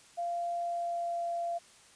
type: tone with pitch glide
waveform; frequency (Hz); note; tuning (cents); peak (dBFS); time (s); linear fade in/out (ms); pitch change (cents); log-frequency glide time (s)
sine; 691 to 686.2; F5 to F5; -19 to -31; -31; 0.17-1.59; 20; -12; 0.58-1.29
effects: white hiss -58 dBFS RMS until 1.95 s + resampled to 22050 Hz